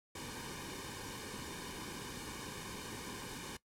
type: noise with comb filter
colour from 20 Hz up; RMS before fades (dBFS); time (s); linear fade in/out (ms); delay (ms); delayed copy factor
pink; -45; 0.15-3.57; 5; 1.5; -0.75
effects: noise-tail reverb RT60 0.1 s tail -18 dB re dry + low-pass 11000 Hz 12 dB/octave